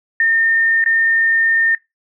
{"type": "tone with dropouts", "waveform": "sine", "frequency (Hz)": 1818, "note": "A#6", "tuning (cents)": -44, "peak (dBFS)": -11, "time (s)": [0.2, 1.75], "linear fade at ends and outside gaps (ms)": 2, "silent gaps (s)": [0.841, 0.86], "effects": ["noise-tail reverb RT60 0.2 s tail -22 dB re dry"]}